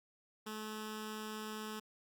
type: tone with notch filter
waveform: 10% pulse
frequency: 215.6 Hz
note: A3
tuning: 35 cents flat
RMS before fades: -44 dBFS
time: 0.46-1.8 s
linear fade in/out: 10 ms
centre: 670 Hz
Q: 1.3
effects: Opus 48 kbps